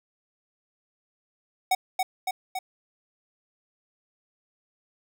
square tone with echo, 749 Hz, F#5, 21 cents sharp, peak -20 dBFS, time 1.71-1.75 s, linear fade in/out 5 ms, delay 280 ms, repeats 3, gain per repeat -3 dB, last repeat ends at 2.59 s, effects none

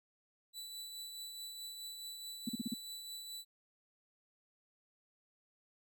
sawtooth tone with tremolo, 3967 Hz, B7, 7 cents sharp, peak -40 dBFS, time 0.53-3.45 s, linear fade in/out 50 ms, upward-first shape triangle, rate 4.7 Hz, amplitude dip 40%
sine tone bursts, 233.1 Hz, A#3, in tune, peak -33 dBFS, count 5, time 2.47-2.74 s, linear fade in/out 5 ms, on 22 ms, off 40 ms
effects none

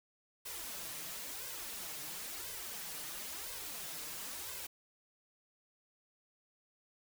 white noise with flanger, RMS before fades -44 dBFS, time 0.45-4.67 s, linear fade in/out 10 ms, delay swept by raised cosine 1.9 to 6.7 ms, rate 0.98 Hz, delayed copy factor +0.85, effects none

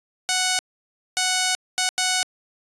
5% pulse tone bursts at uneven times, 740 Hz, F#5, in tune, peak -8 dBFS, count 4, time 0.29-0.59 / 1.17-1.55 / 1.78-1.89 / 1.98-2.23 s, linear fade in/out 0 ms, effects resampled to 22050 Hz

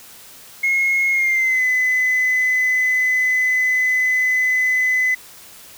sine tone with pitch glide, 2161 to 2016 Hz, C#7 to B6, -45 to +35 cents, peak -13 dBFS, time 0.63-5.15 s, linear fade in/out 10 ms, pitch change -120 cents, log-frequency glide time 1.11-1.65 s, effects tanh soft clip ceiling -12 dBFS + white hiss -42 dBFS RMS until 5.77 s

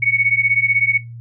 sine beating tone pair, 2217 / 2233 Hz, C#7 / C#7, 0 / +12 cents, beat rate 16 Hz, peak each -16 dBFS, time 0.02-0.98 s, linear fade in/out 10 ms, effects noise-tail reverb RT60 0.2 s tail -17 dB re dry + added 117 Hz sine -31 dBFS peak until 1.2 s

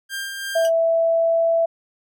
sawtooth tone with tremolo, 1594 Hz, G6, 28 cents sharp, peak -22 dBFS, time 0.09-0.7 s, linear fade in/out 50 ms, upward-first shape sine, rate 3 Hz, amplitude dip 35%
sine tone with pitch glide, 659.3 to 663.9 Hz, E5 to E5, 0 to +12 cents, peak -15 dBFS, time 0.55-1.66 s, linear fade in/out 10 ms, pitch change +12 cents, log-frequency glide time 0.69-1.49 s
15% pulse tone with exponential decay, 2936 Hz, F#7, 14 cents flat, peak -20 dBFS, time 0.65-0.73 s, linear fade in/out 0 ms, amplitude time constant 16 ms
effects none

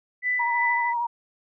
sine tone with tremolo, 1991 Hz, B6, 14 cents sharp, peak -21 dBFS, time 0.22-0.94 s, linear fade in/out 50 ms, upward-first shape sine, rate 2.8 Hz, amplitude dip 45%
sine tone with vibrato, 946 Hz, A#5, 25 cents sharp, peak -23 dBFS, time 0.39-1.07 s, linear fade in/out 10 ms, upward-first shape triangle, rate 13 Hz, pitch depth 35 cents each way
effects none

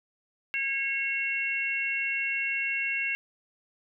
harmonic tone, 546 Hz, C#5, 26 cents flat, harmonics 3 / 4 / 5, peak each -35 / -30 / -30 dBFS, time 0.54-3.15 s, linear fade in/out 0 ms, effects none

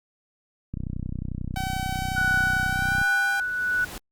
click train, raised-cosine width 5 ms, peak -18 dBFS, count 72, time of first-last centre 0.74-3.016 s, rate 31.2 Hz
sawtooth tone with pitch glide, 762 to 796.7 Hz, G5 to G5, -49 to +28 cents, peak -25 dBFS, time 1.56-3.4 s, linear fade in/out 2 ms, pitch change +77 cents, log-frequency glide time 2.67-3.03 s
sine tone with tremolo, 1480 Hz, F#6, in tune, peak -19 dBFS, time 2.16-3.85 s, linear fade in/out 10 ms, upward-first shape triangle, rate 1.3 Hz, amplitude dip 55%
pink noise with exponential growth, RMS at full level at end -36 dBFS, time 2.5-3.98 s, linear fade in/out 2 ms, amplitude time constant 320 ms
effects Opus 48 kbps

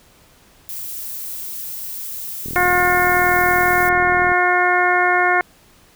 violet noise, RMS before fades -29 dBFS, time 0.69-3.89 s, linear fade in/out 0 ms
click train, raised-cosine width 3 ms, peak -18 dBFS, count 77, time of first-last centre 2.46-4.318 s, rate 40.9 Hz
harmonic tone, 358.5 Hz, F4, 45 cents sharp, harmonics 1 / 2 / 3 / 4 / 5 / 6, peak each -22 / -18 / -22 / -19 / -20 / -22 dBFS, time 2.56-5.41 s, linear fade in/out 0 ms
effects pink hiss -51 dBFS RMS until 5.95 s

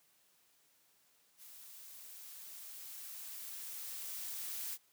blue noise with level ramp, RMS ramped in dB -55 to -41 dBFS, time 1.37-4.78 s, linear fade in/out 50 ms, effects white hiss -71 dBFS RMS until 4.92 s + high-pass 100 Hz 12 dB/octave

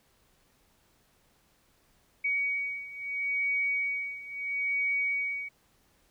sine beating tone pair, 2252 / 2252.75 Hz, C#7 / C#7, +27 / +27 cents, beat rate 0.75 Hz, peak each -33 / -30 dBFS, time 2.24-5.49 s, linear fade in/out 10 ms, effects pink hiss -67 dBFS RMS until 6.1 s

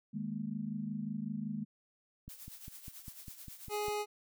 sine chord, D# suspended fourth, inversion none, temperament equal, 155.56 / 207.7 / 233.1 Hz, D#3 / G#3 / A#3, 0 / 0 / 0 cents, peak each -43 / -38 / -41 dBFS, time 0.13-1.65 s, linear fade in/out 20 ms
click train, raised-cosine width 5 ms, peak -35 dBFS, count 9, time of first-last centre 2.28-3.883 s, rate 4.99 Hz
blue noise with tremolo, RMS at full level -48 dBFS, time 2.29-3.94 s, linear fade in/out 2 ms, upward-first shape triangle, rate 9.1 Hz, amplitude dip 70%
25% pulse tone, 417.4 Hz, G#4, 9 cents sharp, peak -30 dBFS, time 3.69-4.06 s, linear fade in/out 50 ms
effects none

